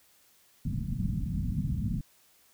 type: low-pass noise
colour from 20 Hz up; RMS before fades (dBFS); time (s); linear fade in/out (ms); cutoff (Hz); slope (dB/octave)
white; -31; 0.65-2.01; 5; 220; 48
effects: white hiss -63 dBFS RMS until 2.53 s